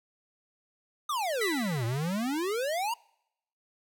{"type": "exponential two-way sweep", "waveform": "square", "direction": "down then up", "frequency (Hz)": [1260, 111, 973], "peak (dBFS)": -29, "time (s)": [1.09, 2.94], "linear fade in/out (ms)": 5, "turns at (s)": 1.85}
{"type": "tone with exponential decay", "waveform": "30% pulse", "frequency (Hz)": 1975.5, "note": "B6", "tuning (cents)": 0, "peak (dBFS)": -25, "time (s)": [1.41, 2.24], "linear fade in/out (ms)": 5, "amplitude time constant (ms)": 180}
{"effects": ["noise-tail reverb RT60 0.8 s tail -26 dB re dry"]}